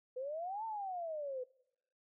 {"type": "exponential two-way sweep", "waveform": "sine", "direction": "up then down", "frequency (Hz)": [493.9, 910, 493.9], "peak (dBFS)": -38, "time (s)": [0.16, 1.44], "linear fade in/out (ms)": 10, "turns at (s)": 0.65, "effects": ["noise-tail reverb RT60 0.8 s tail -24 dB re dry"]}